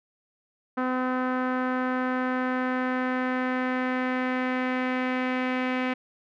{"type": "tone with low-pass filter sweep", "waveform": "sawtooth", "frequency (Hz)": 255, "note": "C4", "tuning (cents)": -44, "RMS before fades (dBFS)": -27, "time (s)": [0.77, 5.94], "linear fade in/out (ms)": 10, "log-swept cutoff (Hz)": [1400, 2300], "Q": 2.4, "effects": []}